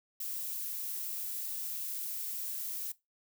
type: noise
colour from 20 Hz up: violet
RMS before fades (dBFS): -38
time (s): 0.2-2.92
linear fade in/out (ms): 5
effects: noise-tail reverb RT60 0.2 s tail -19 dB re dry